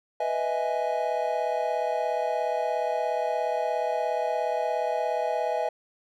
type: chord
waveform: triangle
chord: E major seventh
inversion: second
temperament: equal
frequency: 493.9 / 622.3 / 659.3 / 830.6 Hz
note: B4 / D#5 / E5 / G#5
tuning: 0 / 0 / 0 / 0 cents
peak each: -30 / -28 / -28 / -28 dBFS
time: 0.2-5.69 s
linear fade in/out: 5 ms
effects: none